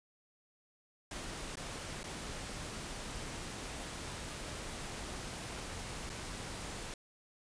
pink noise with dropouts, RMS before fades -43 dBFS, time 1.11-6.94 s, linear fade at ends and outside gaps 2 ms, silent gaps 1.556-1.57 / 2.032-2.04 / 6.095-6.099 s, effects resampled to 22050 Hz

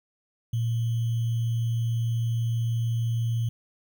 sine tone with sample-and-hold, 115.8 Hz, A#2, 11 cents flat, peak -23 dBFS, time 0.53-3.49 s, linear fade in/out 5 ms, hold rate 3150 Hz, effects none

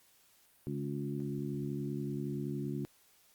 harmonic tone with a mistuned harmonic, 70.6 Hz, C#2, 32 cents sharp, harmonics 2 / 3 / 4 / 5, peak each -38 / -40 / -41 / -42 dBFS, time 0.67-2.85 s, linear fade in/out 0 ms, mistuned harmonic 5, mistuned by +19 cents, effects white hiss -66 dBFS RMS until 3.34 s + Opus 48 kbps

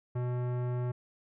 sine tone with tanh clipping, 123.47 Hz, B2, in tune, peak -32 dBFS, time 0.15-0.92 s, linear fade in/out 10 ms, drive 18 dB, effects none

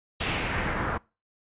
pink noise with low-pass filter sweep, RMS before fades -29 dBFS, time 0.2-0.98 s, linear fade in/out 10 ms, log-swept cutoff 3200 to 1300 Hz, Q 2.1, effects noise-tail reverb RT60 0.3 s tail -24 dB re dry + resampled to 8000 Hz

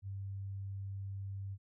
sine tone, 98 Hz, G2, in tune, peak -39 dBFS, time 0.02-1.58 s, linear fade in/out 50 ms, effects none

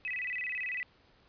sine tone with vibrato, 2249 Hz, C#7, 24 cents sharp, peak -33 dBFS, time 0.05-0.83 s, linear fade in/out 0 ms, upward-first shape square, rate 18 Hz, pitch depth 220 cents each way, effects pink hiss -64 dBFS RMS until 1.28 s + resampled to 11025 Hz

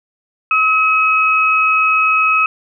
sine tone pair together, 1280.9 / 2553 Hz, D#6 / D#7, +50 / +44 cents, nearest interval octave, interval 1194 cents, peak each -13 dBFS, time 0.51-2.46 s, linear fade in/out 2 ms, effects none

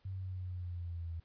sine linear sweep, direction down, 95.9 to 82.41 Hz, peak -38 dBFS, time 0.05-1.2 s, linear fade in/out 5 ms, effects pink hiss -72 dBFS RMS until 1.24 s + resampled to 11025 Hz

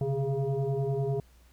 sine tone with frequency modulation, 141 Hz, C#3, 30 cents sharp, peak -26 dBFS, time 0.01-1.2 s, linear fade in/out 2 ms, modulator 272 Hz, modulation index 1.4, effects added 60 Hz sine -56 dBFS peak until 1.52 s + pink hiss -64 dBFS RMS until 1.52 s

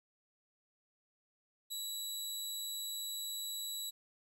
20% pulse tone, 3919 Hz, B7, 14 cents flat, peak -33 dBFS, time 1.7-3.91 s, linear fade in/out 20 ms, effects 12-bit

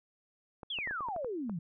clicks, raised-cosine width 1 ms, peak -30 dBFS, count 9, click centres 0.632 / 0.787 / 0.874 / 0.91 / 1.007 / 1.086 / 1.163 / 1.246 / 1.496 s
sine exponential sweep, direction down, 3494 to 155.56 Hz, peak -34 dBFS, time 0.7-1.59 s, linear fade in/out 5 ms
effects none

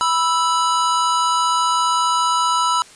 square tone pair together, 983.5 / 1318.5 Hz, B5 / E6, -7 / 0 cents, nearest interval perfect fourth, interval 507 cents, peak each -19 dBFS, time 0.01-2.82 s, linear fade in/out 0 ms, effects white hiss -44 dBFS RMS until 2.95 s + resampled to 22050 Hz

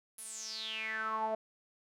sawtooth tone with band-pass filter sweep, 220 Hz, A3, in tune, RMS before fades -38 dBFS, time 0.18-1.35 s, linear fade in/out 5 ms, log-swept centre 11000 to 670 Hz, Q 9, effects none

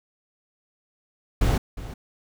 brown noise with echo, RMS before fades -20 dBFS, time 1.41-1.58 s, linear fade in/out 5 ms, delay 360 ms, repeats 1, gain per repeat -15 dB, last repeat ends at 1.94 s, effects none

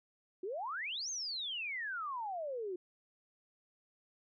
sine exponential two-way sweep, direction up then down, 349.2 to 6540 to 349.2 Hz, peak -37 dBFS, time 0.43-2.76 s, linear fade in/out 5 ms, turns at 1.1 s, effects none

